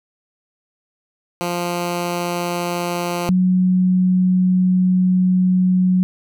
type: tone pair in turn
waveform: 10% pulse / sine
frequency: 174.61 / 183.69 Hz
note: F3 / F#3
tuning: 0 / -12 cents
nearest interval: minor second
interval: 88 cents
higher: second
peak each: -12 dBFS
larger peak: neither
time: 1.41-3.29 / 3.29-6.03 s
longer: second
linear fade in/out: 0 ms
effects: none